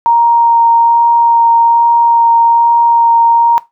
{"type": "tone with vibrato", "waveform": "sine", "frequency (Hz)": 932.3, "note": "A#5", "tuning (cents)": 0, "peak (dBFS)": -5, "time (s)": [0.06, 3.58], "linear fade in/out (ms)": 0, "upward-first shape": "sine", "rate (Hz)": 1.2, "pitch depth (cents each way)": 8, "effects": ["noise-tail reverb RT60 0.2 s tail -18 dB re dry"]}